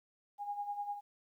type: tone with tremolo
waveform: sine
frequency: 818 Hz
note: G#5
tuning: 26 cents flat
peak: -34 dBFS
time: 0.38-1.01 s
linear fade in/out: 50 ms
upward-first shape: sine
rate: 10 Hz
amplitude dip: 65%
effects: 12-bit